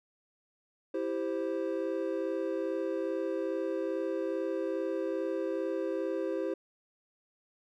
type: chord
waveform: triangle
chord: C major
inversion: first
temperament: equal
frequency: 329.6 / 392 / 523.3 Hz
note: E4 / G4 / C5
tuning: 0 / 0 / 0 cents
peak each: -33 dBFS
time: 0.94-6.54 s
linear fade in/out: 5 ms
effects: none